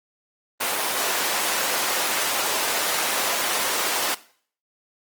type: high-pass noise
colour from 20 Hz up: pink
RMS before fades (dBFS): -24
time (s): 0.6-4.15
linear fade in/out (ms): 10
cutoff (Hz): 550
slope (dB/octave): 12
effects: noise-tail reverb RT60 0.5 s tail -18 dB re dry + Opus 24 kbps